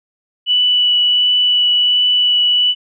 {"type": "tone with vibrato", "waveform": "sine", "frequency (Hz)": 2960, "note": "F#7", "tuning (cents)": 0, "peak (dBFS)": -10, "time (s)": [0.46, 2.75], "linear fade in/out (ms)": 50, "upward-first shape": "triangle", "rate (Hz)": 1.4, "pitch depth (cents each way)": 9, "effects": []}